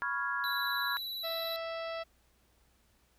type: chord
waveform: sine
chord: C# dominant seventh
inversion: third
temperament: equal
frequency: 987.8 / 1108.7 / 1396.9 / 1661.2 Hz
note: B5 / C#6 / E#6 / G#6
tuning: 0 / 0 / 0 / 0 cents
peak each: -39 / -38 / -36 / -35 dBFS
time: 0.02-0.97 s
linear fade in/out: 0 ms
type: tone with vibrato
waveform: square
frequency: 3951 Hz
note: B7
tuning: in tune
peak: -37 dBFS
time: 0.44-1.56 s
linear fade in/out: 0 ms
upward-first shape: triangle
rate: 20 Hz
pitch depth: 35 cents each way
type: harmonic tone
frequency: 659.3 Hz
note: E5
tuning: in tune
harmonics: 1 / 2 / 3 / 4 / 5 / 6 / 7 / 8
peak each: -37 / -43 / -47 / -49 / -51 / -53 / -54 / -55 dBFS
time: 1.23-2.04 s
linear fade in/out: 20 ms
effects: added 60 Hz sine -70 dBFS peak until 3.18 s + pink hiss -70 dBFS RMS until 3.18 s

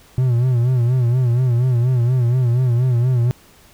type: tone with vibrato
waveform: triangle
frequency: 123.47 Hz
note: B2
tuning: in tune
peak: -11 dBFS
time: 0.18-3.31 s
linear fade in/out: 0 ms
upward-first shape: sine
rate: 4.2 Hz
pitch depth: 92 cents each way
effects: pink hiss -49 dBFS RMS until 3.73 s

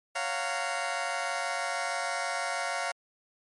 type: chord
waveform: 20% pulse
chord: Gb major seventh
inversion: second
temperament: just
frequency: 555 / 693.7 / 740 / 925 Hz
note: Db5 / F5 / Gb5 / Bb5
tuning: +2 / -12 / 0 / -14 cents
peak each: -32 / -28 / -32 / -32 dBFS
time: 0.15-2.92 s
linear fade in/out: 10 ms
effects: MP3 48 kbps

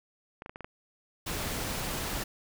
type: clicks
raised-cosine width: 0.5 ms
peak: -26 dBFS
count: 6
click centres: 0.421 / 0.461 / 0.495 / 0.559 / 0.607 / 0.645 s
type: noise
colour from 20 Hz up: pink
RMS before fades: -34 dBFS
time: 1.26-2.24 s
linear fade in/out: 10 ms
effects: none

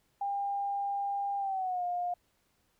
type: tone with pitch glide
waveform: sine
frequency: 801 to 709.5 Hz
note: G5 to F5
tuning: +37 to +27 cents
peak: -30 dBFS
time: 0.21-2.14 s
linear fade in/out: 5 ms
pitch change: -210 cents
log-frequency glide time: 1.38-1.84 s
effects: pink hiss -73 dBFS RMS until 2.79 s

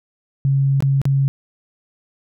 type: tone with dropouts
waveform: sine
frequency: 137.1 Hz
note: C#3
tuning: 19 cents flat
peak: -13 dBFS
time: 0.45-1.28 s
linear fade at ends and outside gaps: 0 ms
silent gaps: 0.805-0.824 / 1.016-1.054 s
effects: none

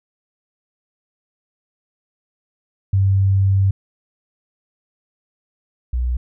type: tone pair in turn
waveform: sine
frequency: 97.2 / 61.23 Hz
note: G2 / B1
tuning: -14 / -14 cents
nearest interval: minor sixth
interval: 800 cents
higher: first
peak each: -12 / -17 dBFS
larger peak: first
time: 2.93-3.71 / 5.93-6.17 s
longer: first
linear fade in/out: 5 ms
effects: none

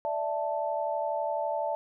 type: chord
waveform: sine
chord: D suspended second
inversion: none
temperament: equal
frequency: 587.3 / 659.3 / 880 Hz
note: D5 / E5 / A5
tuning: 0 / 0 / 0 cents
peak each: -32 dBFS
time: 0.05-1.75 s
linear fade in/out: 0 ms
effects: none

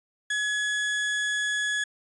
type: tone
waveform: 35% pulse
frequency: 1690 Hz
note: G#6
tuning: 30 cents sharp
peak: -23 dBFS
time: 0.3-1.84 s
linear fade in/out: 5 ms
effects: resampled to 24000 Hz

